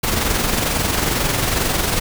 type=noise with amplitude modulation; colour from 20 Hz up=pink; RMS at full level=-17 dBFS; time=0.03-2 s; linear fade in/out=10 ms; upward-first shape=sine; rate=22.2 Hz; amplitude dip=45%; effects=none